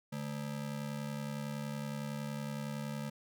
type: ring-modulated tone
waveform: square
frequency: 181.3 Hz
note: F#3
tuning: 35 cents flat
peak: -35 dBFS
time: 0.12-3.1 s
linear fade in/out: 10 ms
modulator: 35.4 Hz
effects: none